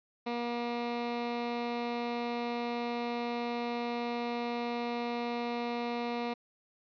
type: tone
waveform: 15% pulse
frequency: 238.4 Hz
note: A#3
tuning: 39 cents sharp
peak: -26 dBFS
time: 0.26-6.34 s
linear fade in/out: 10 ms
effects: resampled to 11025 Hz